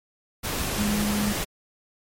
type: tone in noise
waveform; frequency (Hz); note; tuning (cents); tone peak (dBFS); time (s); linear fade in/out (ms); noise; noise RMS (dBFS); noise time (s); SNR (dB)
sine; 207.7; G#3; 0; -23; 0.77-1.34; 20; pink; -28; 0.43-1.45; +2
effects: MP3 64 kbps